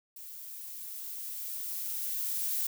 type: noise with level ramp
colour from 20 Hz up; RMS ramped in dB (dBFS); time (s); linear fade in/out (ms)
violet; -46 to -31; 0.16-2.67; 5
effects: none